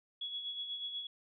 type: tone with tremolo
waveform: sine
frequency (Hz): 3363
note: G#7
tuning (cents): +21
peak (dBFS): -36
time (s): 0.21-1.07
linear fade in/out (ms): 5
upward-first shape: sine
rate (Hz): 8.2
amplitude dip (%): 50
effects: none